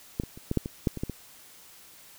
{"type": "clicks", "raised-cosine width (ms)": 3, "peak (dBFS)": [-14, -23, -30, -14, -10, -20, -10, -22, -16, -20], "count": 10, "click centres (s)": [0.199, 0.236, 0.375, 0.514, 0.573, 0.659, 0.872, 0.973, 1.035, 1.097], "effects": ["white hiss -52 dBFS RMS until 2.18 s"]}